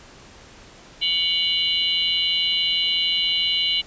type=tone cluster; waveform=sine; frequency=2250 / 2885 / 3056 / 3466 / 4007 Hz; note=C#7 / F#7 / G7 / A7 / B7; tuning=+25 / -44 / -45 / -27 / +24 cents; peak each=-28 / -22 / -25 / -31 / -26 dBFS; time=1.01-3.82 s; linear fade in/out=20 ms; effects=pink hiss -46 dBFS RMS until 3.86 s + resampled to 16000 Hz